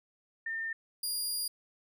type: tone pair in turn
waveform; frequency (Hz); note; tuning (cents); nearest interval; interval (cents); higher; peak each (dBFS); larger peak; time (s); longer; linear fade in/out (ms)
sine / 20% pulse; 1809 / 4829; A6 / D8; +48 / +47; octave + perfect fourth; 1699; second; -33 / -26; second; 0.46-0.73 / 1.03-1.48; second; 5
effects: none